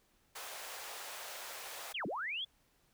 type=high-pass noise; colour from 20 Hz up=pink; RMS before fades=-46 dBFS; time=0.35-1.93 s; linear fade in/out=10 ms; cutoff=540 Hz; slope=24 dB/octave
type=linear two-way sweep; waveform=sine; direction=down then up; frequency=3494 to 144.7 to 3494 Hz; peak=-36 dBFS; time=1.94-2.45 s; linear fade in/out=10 ms; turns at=2.06 s
effects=pink hiss -72 dBFS RMS until 2.93 s